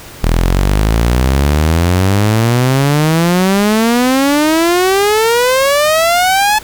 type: exponential sweep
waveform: sawtooth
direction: up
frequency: 39.31 to 866 Hz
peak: -5 dBFS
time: 0.23-6.59 s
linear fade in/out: 10 ms
effects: pink hiss -33 dBFS RMS until 6.63 s